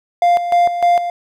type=tone with tremolo; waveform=triangle; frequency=698.5 Hz; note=F5; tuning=in tune; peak=-7 dBFS; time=0.22-1.1 s; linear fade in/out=2 ms; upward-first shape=square; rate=3.3 Hz; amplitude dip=65%; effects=none